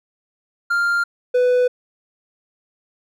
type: tone pair in turn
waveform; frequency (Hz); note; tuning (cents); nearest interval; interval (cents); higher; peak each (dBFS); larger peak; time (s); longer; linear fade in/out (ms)
triangle; 1396.9 / 497; F6 / B4; 0 / +11; octave + tritone; 1789; first; -14 / -11; second; 0.7-1.04 / 1.34-1.68; neither; 10
effects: none